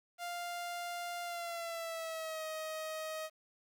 sawtooth tone with pitch glide, 698.5 to 629.5 Hz, F5 to D#5, 0 to +20 cents, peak -35 dBFS, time 0.18-3.3 s, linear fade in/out 50 ms, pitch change -180 cents, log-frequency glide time 1.23-2.45 s, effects 11-bit

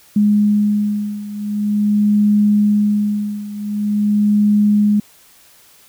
sine beating tone pair, 207.7 / 208.15 Hz, G#3 / G#3, 0 / +4 cents, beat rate 0.45 Hz, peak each -14 / -17 dBFS, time 0.16-5 s, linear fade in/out 5 ms, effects white hiss -48 dBFS RMS until 5.88 s

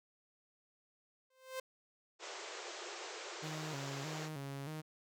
sawtooth tone with exponential growth, 521 Hz, C5, 7 cents flat, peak -33 dBFS, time 1.3-1.6 s, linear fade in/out 5 ms, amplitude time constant 64 ms
pink band-pass noise, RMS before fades -47 dBFS, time 2.19-4.3 s, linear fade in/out 50 ms, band 340 to 7700 Hz, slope 96 dB/octave
sawtooth tone with vibrato, 146.83 Hz, D3, in tune, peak -38 dBFS, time 3.42-4.82 s, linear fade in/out 20 ms, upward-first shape square, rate 1.6 Hz, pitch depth 100 cents each way
effects none

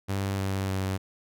sawtooth tone with pitch steps, 98 / 96.71 / 95.43 Hz, G2 / G2 / G2, 0 / -23 / -46 cents, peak -23 dBFS, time 0.08-0.98 s, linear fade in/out 20 ms, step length 300 ms, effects none

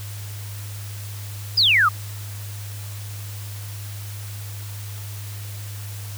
sine exponential sweep, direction down, 5160 to 1156 Hz, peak -13 dBFS, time 1.57-1.89 s, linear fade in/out 10 ms, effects added 102 Hz sine -31 dBFS peak until 6.17 s + white hiss -40 dBFS RMS until 6.17 s

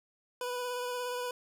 25% pulse tone with vibrato, 493.9 Hz, B4, in tune, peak -30 dBFS, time 0.41-1.31 s, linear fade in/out 2 ms, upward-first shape sine, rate 17 Hz, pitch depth 18 cents each way, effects none

